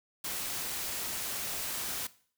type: noise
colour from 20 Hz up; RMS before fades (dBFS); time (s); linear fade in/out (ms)
white; -36; 0.24-2.07; 5
effects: noise-tail reverb RT60 0.5 s tail -18 dB re dry